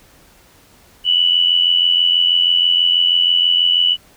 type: tone with amplitude modulation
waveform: sine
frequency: 2960 Hz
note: F#7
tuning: in tune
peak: -8 dBFS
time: 1.04-3.97 s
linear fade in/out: 50 ms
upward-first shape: sine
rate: 86.2 Hz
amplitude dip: 65%
effects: pink hiss -49 dBFS RMS until 4.16 s